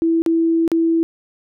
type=tone with dropouts; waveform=sine; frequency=329.6 Hz; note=E4; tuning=in tune; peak=-13 dBFS; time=0.02-1.03 s; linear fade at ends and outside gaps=0 ms; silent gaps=0.22-0.262 / 0.678-0.717 s; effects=none